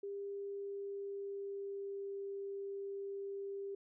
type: tone with pitch glide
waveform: sine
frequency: 400 to 396.3 Hz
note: G4 to G4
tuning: +35 to +19 cents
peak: -40 dBFS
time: 0.03-3.75 s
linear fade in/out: 5 ms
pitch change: -16 cents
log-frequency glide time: 0.28-2.21 s
effects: none